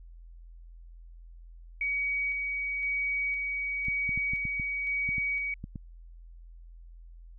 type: tone with tremolo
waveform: sine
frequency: 2260 Hz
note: C#7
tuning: 33 cents sharp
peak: -27 dBFS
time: 1.81-5.54 s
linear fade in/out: 2 ms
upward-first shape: square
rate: 0.98 Hz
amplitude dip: 25%
type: clicks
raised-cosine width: 5 ms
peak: -25 dBFS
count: 10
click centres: 3.884 / 4.092 / 4.176 / 4.335 / 4.453 / 4.598 / 5.09 / 5.182 / 5.641 / 5.758 s
effects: added 42 Hz sine -46 dBFS peak until 7.38 s